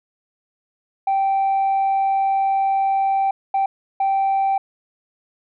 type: tone bursts at uneven times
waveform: sine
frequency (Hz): 780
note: G5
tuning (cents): -9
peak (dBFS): -14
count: 3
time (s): 1.07-3.31 / 3.54-3.66 / 4-4.58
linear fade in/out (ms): 5
effects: tanh soft clip ceiling -14 dBFS